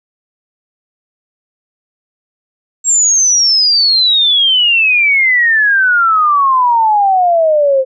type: exponential sweep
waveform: sine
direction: down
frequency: 7620 to 517 Hz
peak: -7 dBFS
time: 2.84-7.85 s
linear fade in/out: 50 ms
effects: none